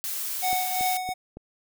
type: noise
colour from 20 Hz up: blue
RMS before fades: -31 dBFS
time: 0.04-0.97 s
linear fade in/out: 0 ms
type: tone with tremolo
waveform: square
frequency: 740 Hz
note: F#5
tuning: in tune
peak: -23 dBFS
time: 0.42-1.14 s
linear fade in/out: 20 ms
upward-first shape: triangle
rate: 2.8 Hz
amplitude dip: 65%
type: click train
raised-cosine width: 2 ms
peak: -26 dBFS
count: 4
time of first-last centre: 0.53-1.37 s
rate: 3.57 Hz
effects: none